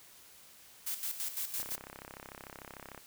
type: noise with tremolo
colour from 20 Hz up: blue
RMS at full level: -36 dBFS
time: 0.86-1.76 s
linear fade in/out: 10 ms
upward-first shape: square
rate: 5.9 Hz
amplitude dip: 65%
type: click train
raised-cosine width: 0.5 ms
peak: -30 dBFS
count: 47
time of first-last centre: 1.6-2.977 s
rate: 33.4 Hz
effects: white hiss -57 dBFS RMS until 3.06 s